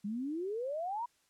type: exponential sweep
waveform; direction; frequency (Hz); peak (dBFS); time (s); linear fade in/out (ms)
sine; up; 196 to 987.8; -34; 0.04-1.06; 10
effects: white hiss -72 dBFS RMS until 1.29 s + low-pass 10000 Hz 12 dB/octave